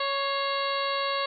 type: harmonic tone with a mistuned harmonic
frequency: 554.4 Hz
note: C#5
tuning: in tune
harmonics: 1 / 2 / 3 / 4 / 5 / 6 / 7 / 8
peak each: -31 / -29 / -37 / -37 / -37 / -40 / -36 / -37 dBFS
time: 0-1.26 s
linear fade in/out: 5 ms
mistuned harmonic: 4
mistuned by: -67 cents
effects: none